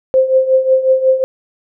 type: tone with tremolo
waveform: sine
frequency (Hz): 523.3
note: C5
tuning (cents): 0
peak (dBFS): -5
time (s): 0.14-1.24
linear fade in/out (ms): 0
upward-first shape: triangle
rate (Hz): 5.5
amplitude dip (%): 80
effects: none